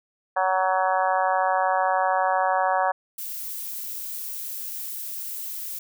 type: harmonic tone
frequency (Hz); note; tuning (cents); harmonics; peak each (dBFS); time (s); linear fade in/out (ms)
187.2; F#3; +20; 3 / 4 / 5 / 6 / 7 / 8 / 9; -27 / -23 / -26 / -28 / -34 / -34 / -31; 0.36-2.92; 10
type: noise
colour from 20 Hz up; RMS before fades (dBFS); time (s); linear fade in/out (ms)
violet; -33; 3.18-5.79; 5
effects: none